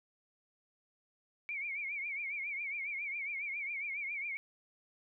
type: tone with vibrato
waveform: sine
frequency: 2269 Hz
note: C#7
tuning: 40 cents sharp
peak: -36 dBFS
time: 1.49-4.37 s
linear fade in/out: 0 ms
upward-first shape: triangle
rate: 7.3 Hz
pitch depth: 130 cents each way
effects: none